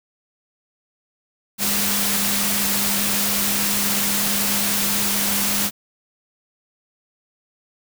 sine tone in noise, 202.5 Hz, G#3, 43 cents flat, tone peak -28 dBFS, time 1.58-5.71 s, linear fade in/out 50 ms, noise white, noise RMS -21 dBFS, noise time 1.58-5.71 s, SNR -10 dB, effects none

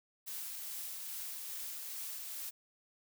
blue noise with tremolo, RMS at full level -42 dBFS, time 0.26-2.51 s, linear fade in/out 20 ms, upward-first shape triangle, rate 2.4 Hz, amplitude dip 25%, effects none

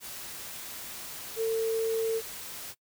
sine tone in noise, 450 Hz, A4, 39 cents sharp, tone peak -25 dBFS, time 1.36-2.22 s, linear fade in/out 50 ms, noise white, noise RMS -41 dBFS, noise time 0-2.75 s, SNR +13 dB, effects noise-tail reverb RT60 0.1 s tail -22 dB re dry

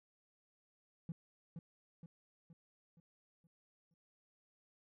triangle tone with echo, 166 Hz, E3, 12 cents sharp, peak -36 dBFS, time 1.09-1.12 s, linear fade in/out 2 ms, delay 470 ms, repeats 6, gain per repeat -6 dB, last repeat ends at 3.94 s, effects tanh soft clip ceiling -36 dBFS

